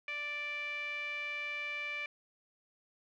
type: tone with low-pass filter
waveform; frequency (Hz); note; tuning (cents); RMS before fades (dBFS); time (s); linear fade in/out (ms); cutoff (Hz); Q
5% pulse; 587.3; D5; 0; -39; 0.08-2.06; 2; 2300; 6.3
effects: none